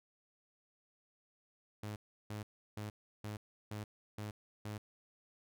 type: tone bursts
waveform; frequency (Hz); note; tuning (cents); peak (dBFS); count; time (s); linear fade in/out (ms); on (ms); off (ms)
sawtooth; 105.4; G#2; +26; -37; 7; 1.83-4.78; 5; 130; 340
effects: none